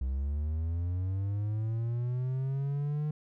triangle linear sweep, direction up, 63.2 to 152.3 Hz, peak -27 dBFS, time 0.01-3.11 s, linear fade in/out 5 ms, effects none

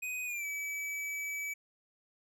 square tone with pitch glide, 2500 to 2293 Hz, D#7 to D7, +8 to -42 cents, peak -36 dBFS, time 0.02-1.54 s, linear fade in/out 10 ms, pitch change -150 cents, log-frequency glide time 0.25-0.46 s, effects none

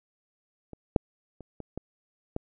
clicks, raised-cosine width 2 ms, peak -28 / -6 / -30 / -25 / -21 / -17 dBFS, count 6, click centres 0.733 / 0.962 / 1.407 / 1.603 / 1.776 / 2.364 s, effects none

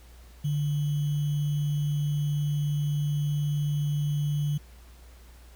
sine tone with sample-and-hold, 146.83 Hz, D3, in tune, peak -24 dBFS, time 0.44-4.58 s, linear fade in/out 10 ms, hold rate 3150 Hz, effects added 60 Hz sine -48 dBFS peak until 5.55 s + pink hiss -57 dBFS RMS until 5.55 s

